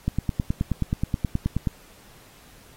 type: click train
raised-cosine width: 5 ms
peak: -10 dBFS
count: 16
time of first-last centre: 0.08-1.672 s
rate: 9.42 Hz
effects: pink hiss -52 dBFS RMS until 2.76 s + AAC 48 kbps